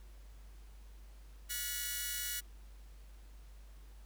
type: tone cluster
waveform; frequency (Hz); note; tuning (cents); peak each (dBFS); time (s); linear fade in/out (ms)
5% pulse; 1448 / 1719 / 1948 / 2222 / 2951; F#6 / A6 / B6 / C#7 / F#7; -38 / -41 / -24 / +4 / -5; -31 / -34 / -32 / -36 / -35; 1.49-2.41; 20
effects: added 50 Hz sine -51 dBFS peak until 4.05 s + pink hiss -66 dBFS RMS until 4.05 s